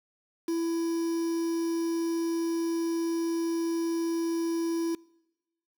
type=tone with quantisation; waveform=triangle; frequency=333.1 Hz; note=E4; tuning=18 cents sharp; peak=-24 dBFS; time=0.48-4.95 s; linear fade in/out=5 ms; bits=7; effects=noise-tail reverb RT60 1.0 s tail -25 dB re dry